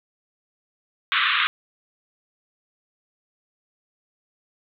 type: band-pass noise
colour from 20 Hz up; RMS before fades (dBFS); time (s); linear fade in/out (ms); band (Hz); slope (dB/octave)
pink; -21; 1.12-1.47; 0; 1100 to 3800; 96
effects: none